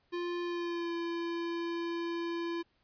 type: tone with pitch glide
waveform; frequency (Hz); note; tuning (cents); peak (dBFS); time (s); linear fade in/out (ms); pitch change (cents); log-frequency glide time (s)
square; 349.2 to 339.1; F4 to E4; 0 to +49; -34; 0.12-2.63; 20; -51; 0.42-0.93
effects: pink hiss -73 dBFS RMS until 2.83 s + resampled to 11025 Hz